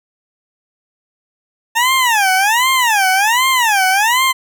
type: tone with vibrato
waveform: 20% pulse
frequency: 890 Hz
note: A5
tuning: 20 cents sharp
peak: -6 dBFS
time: 1.75-4.33 s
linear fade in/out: 20 ms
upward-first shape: sine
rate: 1.3 Hz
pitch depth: 300 cents each way
effects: none